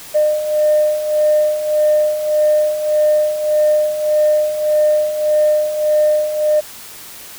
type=beating tone pair; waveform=sine; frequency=605 / 606.7 Hz; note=D#5 / D#5; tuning=-49 / -44 cents; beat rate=1.7 Hz; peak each=-18 / -12 dBFS; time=0.14-6.61 s; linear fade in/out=20 ms; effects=tanh soft clip ceiling -5 dBFS + white hiss -35 dBFS RMS until 7.38 s